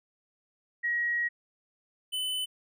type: tone pair in turn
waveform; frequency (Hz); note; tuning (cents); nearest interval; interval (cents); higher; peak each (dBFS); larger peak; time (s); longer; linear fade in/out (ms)
sine / square; 1900 / 3016; A#6 / F#7; +33 / +32; minor sixth; 799; second; -26 / -30; first; 0.83-1.29 / 2.12-2.46; first; 20
effects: none